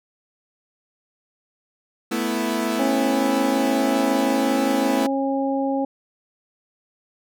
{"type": "chord", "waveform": "sawtooth", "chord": "A suspended second", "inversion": "none", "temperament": "equal", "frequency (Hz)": [220, 246.9, 329.6], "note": ["A3", "B3", "E4"], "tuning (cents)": [0, 0, 0], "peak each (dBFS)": -22, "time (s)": [2.11, 5.07], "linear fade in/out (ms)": 10}
{"type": "harmonic tone", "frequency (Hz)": 272.4, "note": "C#4", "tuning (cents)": -30, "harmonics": [1, 2, 3], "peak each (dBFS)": [-22, -25, -27], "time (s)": [2.79, 5.85], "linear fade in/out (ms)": 5}
{"effects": []}